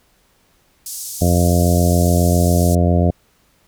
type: band-pass noise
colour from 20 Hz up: pink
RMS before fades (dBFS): -29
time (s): 0.86-2.75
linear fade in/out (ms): 2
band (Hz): 5700 to 14000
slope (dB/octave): 24
type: harmonic tone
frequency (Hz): 87.31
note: F2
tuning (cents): 0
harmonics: 1 / 2 / 3 / 4 / 5 / 6 / 7 / 8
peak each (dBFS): -14 / -17 / -22 / -25 / -26 / -26 / -23 / -25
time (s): 1.21-3.11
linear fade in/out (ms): 10
effects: pink hiss -58 dBFS RMS until 3.67 s